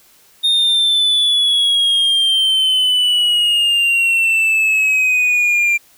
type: exponential sweep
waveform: triangle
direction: down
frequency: 3684 to 2374 Hz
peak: -10 dBFS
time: 0.43-5.78 s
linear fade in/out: 20 ms
effects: white hiss -50 dBFS RMS until 5.97 s